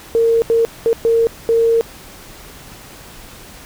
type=tone bursts at uneven times; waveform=sine; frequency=458.8 Hz; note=A#4; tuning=28 cents flat; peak=-10 dBFS; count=5; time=0.15-0.42 / 0.5-0.65 / 0.86-0.93 / 1.05-1.27 / 1.49-1.81 s; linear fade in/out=0 ms; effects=pink hiss -38 dBFS RMS until 3.65 s